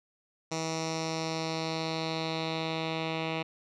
10% pulse tone with low-pass filter sweep, 161.2 Hz, E3, 38 cents flat, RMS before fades -33 dBFS, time 0.51-3.43 s, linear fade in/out 10 ms, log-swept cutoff 6100 to 3100 Hz, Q 3.3, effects none

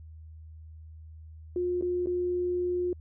sine tone with dropouts, 356.7 Hz, F4, 37 cents sharp, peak -26 dBFS, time 1.56-2.93 s, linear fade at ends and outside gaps 2 ms, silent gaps 1.812-1.823 / 2.06-2.07 s, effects added 79 Hz sine -44 dBFS peak until 3 s

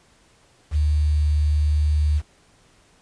sine tone with quantisation, 74.9 Hz, D2, 35 cents sharp, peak -16 dBFS, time 0.71-2.22 s, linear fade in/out 50 ms, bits 7, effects pink hiss -57 dBFS RMS until 3.01 s + resampled to 22050 Hz

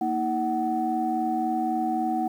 sine tone cluster, 234.1 / 317.8 / 748 Hz, A#3 / D#4 / F#5, +8 / +37 / +19 cents, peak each -29 / -28 / -25 dBFS, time 0.01-2.28 s, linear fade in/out 5 ms, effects tanh soft clip ceiling -14 dBFS + 9-bit

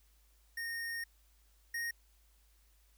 square tone pair in turn, 1847 / 1863.1 Hz, A#6 / A#6, -16 / -1 cents, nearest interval unison, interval 15 cents, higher second, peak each -38 / -36 dBFS, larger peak second, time 0.57-1.04 / 1.74-1.91 s, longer first, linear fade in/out 5 ms, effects added 52 Hz sine -65 dBFS peak until 2.97 s + white hiss -72 dBFS RMS until 2.97 s

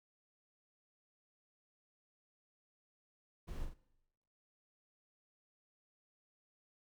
brown noise with echo, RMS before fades -43 dBFS, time 3.47-3.66 s, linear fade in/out 20 ms, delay 42 ms, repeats 2, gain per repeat -5 dB, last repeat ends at 3.744 s, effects noise-tail reverb RT60 0.9 s tail -20 dB re dry

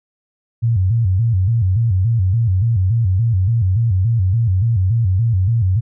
sine tone with vibrato, 103.83 Hz, G#2, in tune, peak -12 dBFS, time 0.62-5.81 s, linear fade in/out 20 ms, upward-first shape square, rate 3.5 Hz, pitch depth 190 cents each way, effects none

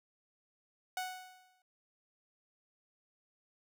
sawtooth tone with exponential decay, 740 Hz, F#5, in tune, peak -30 dBFS, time 0.97-1.62 s, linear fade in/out 2 ms, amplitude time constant 140 ms, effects none

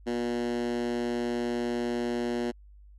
10% pulse tone with high-pass filter, 120 Hz, B2, 49 cents flat, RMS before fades -30 dBFS, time 0.06-2.52 s, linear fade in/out 20 ms, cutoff 280 Hz, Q 5.9, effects added 50 Hz sine -49 dBFS peak until 2.98 s + low-pass 7000 Hz 12 dB/octave

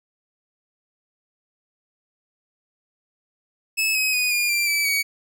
sawtooth tone with pitch steps, 2600 / 2539 / 2480 / 2422 / 2365 / 2310 / 2256 Hz, E7 / D#7 / D#7 / D#7 / D7 / D7 / C#7, -24 / +34 / -6 / -47 / +12 / -29 / +30 cents, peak -16 dBFS, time 3.77-5.03 s, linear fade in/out 20 ms, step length 180 ms, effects none

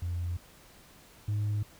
sine tone pair in turn, 87 / 104.45 Hz, F2 / G#2, -6 / +10 cents, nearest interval minor third, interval 316 cents, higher second, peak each -29 / -25 dBFS, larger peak second, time 0.02-0.37 / 1.28-1.63 s, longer neither, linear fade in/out 5 ms, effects tanh soft clip ceiling -26 dBFS + pink hiss -56 dBFS RMS until 1.79 s

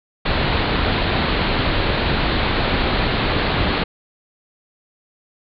pink low-pass noise, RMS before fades -19 dBFS, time 0.25-3.84 s, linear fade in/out 10 ms, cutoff 4400 Hz, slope 96 dB/octave, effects none

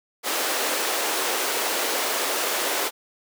pink high-pass noise, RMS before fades -25 dBFS, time 0.23-2.91 s, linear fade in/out 50 ms, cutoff 370 Hz, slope 24 dB/octave, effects none

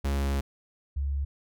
45% pulse / sine tone pair in turn, 69.4 / 69.92 Hz, C#2 / C#2, +3 / +16 cents, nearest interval unison, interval 13 cents, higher second, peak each -25 / -26 dBFS, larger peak first, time 0.04-0.41 / 0.96-1.25 s, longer first, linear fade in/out 10 ms, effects none

